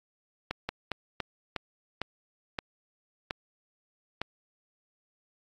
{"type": "slowing click train", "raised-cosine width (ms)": 0.3, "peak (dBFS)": -15, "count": 9, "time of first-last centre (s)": [0.51, 4.216], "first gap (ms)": 180, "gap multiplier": 1.26, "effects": ["AAC 48 kbps"]}